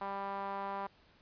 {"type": "tone with band-pass filter", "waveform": "sawtooth", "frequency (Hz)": 197.6, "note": "G3", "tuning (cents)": 14, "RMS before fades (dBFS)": -39, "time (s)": [0.01, 0.87], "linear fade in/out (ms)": 5, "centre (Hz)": 940, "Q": 3.1, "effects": ["pink hiss -65 dBFS RMS until 1.21 s", "resampled to 11025 Hz"]}